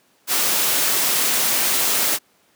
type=noise; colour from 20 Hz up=white; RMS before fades=-19 dBFS; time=0.27-2.19 s; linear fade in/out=50 ms; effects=pink hiss -59 dBFS RMS until 2.55 s + high-pass 200 Hz 12 dB/octave